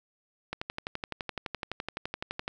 click train, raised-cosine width 0.3 ms, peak -17 dBFS, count 24, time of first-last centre 0.53-2.479 s, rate 11.8 Hz, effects none

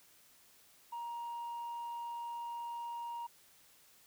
sine tone, 942 Hz, A#5, 18 cents sharp, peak -37 dBFS, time 0.92-3.27 s, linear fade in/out 10 ms, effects tanh soft clip ceiling -38 dBFS + white hiss -64 dBFS RMS until 4.06 s

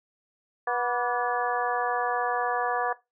harmonic tone with a mistuned harmonic, 244.1 Hz, B3, 20 cents flat, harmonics 2 / 3 / 4 / 5 / 6 / 7, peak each -32 / -28 / -33 / -32 / -39 / -30 dBFS, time 0.67-2.93 s, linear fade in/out 5 ms, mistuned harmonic 5, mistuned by -76 cents, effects noise-tail reverb RT60 0.2 s tail -18 dB re dry

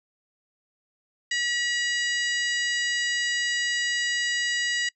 harmonic tone, 964 Hz, B5, 42 cents flat, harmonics 2 / 3 / 4 / 5 / 6 / 7 / 8, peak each -26 / -31 / -36 / -34 / -41 / -38 / -37 dBFS, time 1.31-4.89 s, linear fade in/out 5 ms, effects noise-tail reverb RT60 0.1 s tail -24 dB re dry

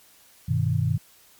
sine chord, G augmented, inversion none, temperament equal, 98 / 123.47 / 155.56 Hz, G2 / B2 / D#3, 0 / 0 / 0 cents, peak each -25 / -24 / -25 dBFS, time 0.48-0.98 s, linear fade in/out 10 ms, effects white hiss -55 dBFS RMS until 1.39 s + MP3 96 kbps

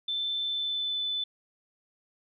sine tone with pitch glide, 3536 to 3505 Hz, A7 to A7, +8 to -7 cents, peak -28 dBFS, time 0.08-1.24 s, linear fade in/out 5 ms, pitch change -15 cents, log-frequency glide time 0.43-1 s, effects none

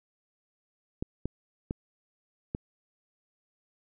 clicks, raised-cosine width 3 ms, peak -18 dBFS, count 4, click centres 1.025 / 1.256 / 1.709 / 2.549 s, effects none

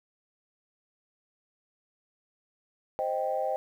sine chord, C minor, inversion none, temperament equal, 523.3 / 622.3 / 784 Hz, C5 / Eb5 / G5, 0 / 0 / 0 cents, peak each -31 dBFS, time 2.99-3.56 s, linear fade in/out 0 ms, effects tanh soft clip ceiling -17 dBFS + 10-bit

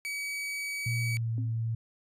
40% pulse tone, 2274 Hz, C#7, 44 cents sharp, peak -32 dBFS, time 0.05-1.17 s, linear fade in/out 0 ms
sine tone with pitch glide, 117.8 to 113.72 Hz, A#2 to A#2, +19 to -42 cents, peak -28 dBFS, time 0.86-1.75 s, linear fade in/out 5 ms, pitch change -61 cents, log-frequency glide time 1.01-1.31 s
sine tone with exponential decay, 261.6 Hz, C4, in tune, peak -35 dBFS, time 1.38-1.63 s, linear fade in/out 1 ms, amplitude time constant 54 ms
effects resampled to 32000 Hz

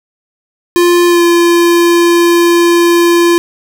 square tone with pitch glide, 349.2 to 343.4 Hz, F4 to F4, 0 to -29 cents, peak -6 dBFS, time 0.76-3.38 s, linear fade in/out 0 ms, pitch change -29 cents, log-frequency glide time 1.07-1.23 s, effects none

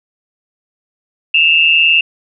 sine tone pair together, 2635 / 2794 Hz, E7 / F7, -1 / 0 cents, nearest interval minor second, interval 101 cents, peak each -10 dBFS, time 1.34-2.01 s, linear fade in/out 5 ms, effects none

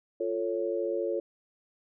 sine chord, F augmented, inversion none, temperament equal with one note detuned, 349.2 / 443.3 / 554.4 Hz, F4 / A4 / C#5, 0 / +13 / 0 cents, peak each -32 dBFS, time 0.2-1.2 s, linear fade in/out 5 ms, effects none

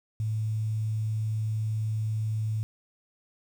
sine tone with quantisation, 109 Hz, A2, 16 cents flat, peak -26 dBFS, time 0.2-2.63 s, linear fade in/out 0 ms, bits 9, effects none

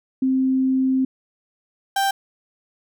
sine / 35% pulse tone pair in turn, 262.2 / 785.7 Hz, C4 / G5, +4 / +4 cents, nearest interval octave + perfect fifth, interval 1900 cents, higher second, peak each -16 dBFS, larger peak neither, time 0.22-1.05 / 1.96-2.11 s, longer first, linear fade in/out 5 ms, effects none

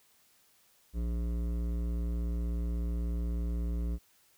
sine tone with hard clipping, 58.2 Hz, A#1, 2 cents flat, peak -32 dBFS, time 0.93-3.99 s, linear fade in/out 50 ms, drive 13 dB, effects white hiss -66 dBFS RMS until 4.37 s

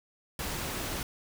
pink noise, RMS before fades -35 dBFS, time 0.39-1.03 s, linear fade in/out 2 ms, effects none

